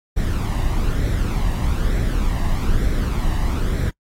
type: noise with flanger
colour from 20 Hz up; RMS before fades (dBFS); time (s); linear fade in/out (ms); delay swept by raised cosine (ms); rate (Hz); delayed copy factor
brown; -19; 0.16-3.91; 20; 0.52 to 1.07; 1.1; +0.5
effects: noise-tail reverb RT60 0.1 s tail -25 dB re dry + AAC 48 kbps